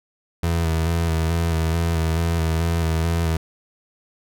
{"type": "tone with vibrato", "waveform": "30% pulse", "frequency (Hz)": 82.41, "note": "E2", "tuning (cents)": 0, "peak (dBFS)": -16, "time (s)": [0.43, 3.37], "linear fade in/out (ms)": 5, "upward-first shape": "square", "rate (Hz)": 2.3, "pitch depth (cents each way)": 29, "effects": []}